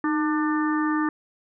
harmonic tone with a mistuned harmonic, 298.1 Hz, D4, 26 cents sharp, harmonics 1 / 3 / 4 / 5 / 6, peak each -22 / -32 / -29 / -37 / -32 dBFS, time 0.04-1.09 s, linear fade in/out 2 ms, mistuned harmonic 1, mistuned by +58 cents, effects none

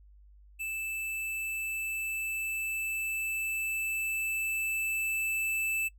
square tone with level ramp, 2637 Hz, E7, in tune, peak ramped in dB -34 to -29 dBFS, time 0.59-5.89 s, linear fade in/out 20 ms, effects noise-tail reverb RT60 0.1 s tail -23 dB re dry + added 50 Hz sine -53 dBFS peak until 5.98 s

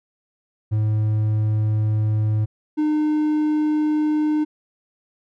triangle tone pair in turn, 107.5 / 304.1 Hz, A2 / D#4, -40 / -40 cents, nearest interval octave + tritone, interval 1800 cents, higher second, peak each -15 dBFS, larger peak neither, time 0.71-2.46 / 2.77-4.45 s, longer first, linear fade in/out 20 ms, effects none

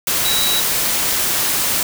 sine tone in noise, 3885 Hz, B7, 29 cents flat, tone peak -18 dBFS, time 0.25-0.6 s, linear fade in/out 2 ms, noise white, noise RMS -18 dBFS, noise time 0.07-1.83 s, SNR -3 dB, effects none

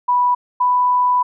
sine tone pair in turn, 984 / 991.4 Hz, B5 / B5, -7 / +6 cents, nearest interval unison, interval 13 cents, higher second, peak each -12 dBFS, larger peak neither, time 0.08-0.35 / 0.6-1.23 s, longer second, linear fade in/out 10 ms, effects none

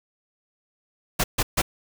pink noise bursts, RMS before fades -21 dBFS, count 3, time 1.19-1.62 s, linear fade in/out 10 ms, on 50 ms, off 140 ms, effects none

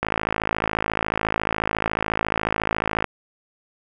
click train, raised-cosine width 0.5 ms, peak -6 dBFS, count 164, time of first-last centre 0.03-3.043 s, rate 54.1 Hz, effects none

